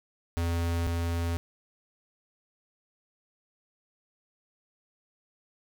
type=tone pair in turn; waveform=square; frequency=84.7 / 84.7 Hz; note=E2 / E2; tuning=+48 / +48 cents; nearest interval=unison; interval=0 cents; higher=neither; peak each=-27 / -28 dBFS; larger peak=first; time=0.37-0.87 / 0.87-1.37 s; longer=neither; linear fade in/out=0 ms; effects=none